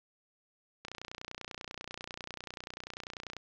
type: click train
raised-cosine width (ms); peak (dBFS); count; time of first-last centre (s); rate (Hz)
0.2; -23; 77; 0.85-3.367; 30.2
effects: low-pass 6000 Hz 12 dB/octave + 10-bit